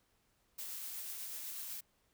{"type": "noise with tremolo", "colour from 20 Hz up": "blue", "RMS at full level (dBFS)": -43, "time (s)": [0.58, 1.81], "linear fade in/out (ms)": 10, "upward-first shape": "triangle", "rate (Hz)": 8.1, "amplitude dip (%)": 25, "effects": ["pink hiss -75 dBFS RMS until 2.13 s"]}